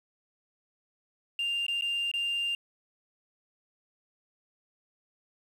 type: tone with dropouts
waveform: sine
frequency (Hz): 2795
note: F7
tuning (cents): +1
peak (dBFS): -26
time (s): 1.39-2.55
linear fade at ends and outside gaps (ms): 2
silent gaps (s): 1.666-1.682 / 1.811-1.821 / 2.115-2.138
effects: tanh soft clip ceiling -25 dBFS + 9-bit